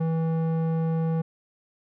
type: tone with low-pass filter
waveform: square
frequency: 162.7 Hz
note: E3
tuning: 22 cents flat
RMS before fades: -25 dBFS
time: 0-1.22 s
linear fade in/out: 10 ms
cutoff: 770 Hz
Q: 0.7
effects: none